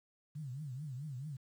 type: tone with vibrato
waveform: sine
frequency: 138.59 Hz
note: C#3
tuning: in tune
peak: -40 dBFS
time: 0.35-1.37 s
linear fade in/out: 10 ms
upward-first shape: triangle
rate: 4.6 Hz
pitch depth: 250 cents each way
effects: 11-bit